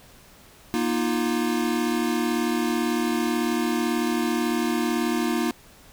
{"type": "chord", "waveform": "square", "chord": "Bb suspended fourth", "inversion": "none", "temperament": "equal with one note detuned", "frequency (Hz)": [237.6, 311.1, 349.2], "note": ["Bb3", "Eb4", "F4"], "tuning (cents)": [33, 0, 0], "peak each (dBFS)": [-26, -28, -28], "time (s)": [0.74, 5.51], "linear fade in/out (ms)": 0, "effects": ["pink hiss -51 dBFS RMS until 5.92 s"]}